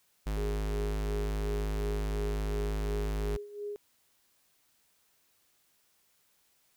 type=tone; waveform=square; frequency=51.91 Hz; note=G#1; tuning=in tune; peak=-31 dBFS; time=0.26-3.37 s; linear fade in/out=10 ms
type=tone with tremolo; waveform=sine; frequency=412.2 Hz; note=G#4; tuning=13 cents flat; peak=-34 dBFS; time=0.37-3.76 s; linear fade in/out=0 ms; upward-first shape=sine; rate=2.8 Hz; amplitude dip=75%
effects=white hiss -70 dBFS RMS until 6.76 s